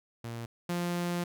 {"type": "tone pair in turn", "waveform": "sawtooth", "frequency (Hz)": [116.54, 174.61], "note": ["A#2", "F3"], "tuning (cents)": [0, 0], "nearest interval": "perfect fifth", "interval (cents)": 700, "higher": "second", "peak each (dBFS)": [-33, -26], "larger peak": "second", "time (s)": [[0.24, 0.46], [0.69, 1.24]], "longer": "second", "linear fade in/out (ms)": 5, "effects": []}